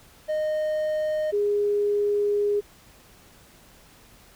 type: tone pair in turn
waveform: triangle / sine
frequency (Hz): 616 / 411.1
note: D#5 / G#4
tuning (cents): -17 / -18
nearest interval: perfect fifth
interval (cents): 701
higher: first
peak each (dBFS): -21 / -20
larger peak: second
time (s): 0.28-1.32 / 1.32-2.61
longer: second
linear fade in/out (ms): 20
effects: pink hiss -53 dBFS RMS until 4.35 s